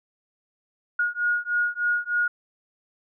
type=beating tone pair; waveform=sine; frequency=1438 / 1441.3 Hz; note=F#6 / F#6; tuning=-50 / -46 cents; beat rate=3.3 Hz; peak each=-25 dBFS; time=0.99-2.28 s; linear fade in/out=5 ms; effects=none